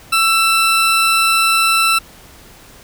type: tone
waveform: 20% pulse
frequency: 1332 Hz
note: E6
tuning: 18 cents sharp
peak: -6 dBFS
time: 0.12-1.99 s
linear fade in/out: 10 ms
effects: pink hiss -42 dBFS RMS until 2.83 s